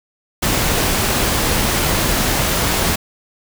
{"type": "noise", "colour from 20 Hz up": "pink", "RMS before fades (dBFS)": -17, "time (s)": [0.42, 2.96], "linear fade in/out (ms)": 10, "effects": []}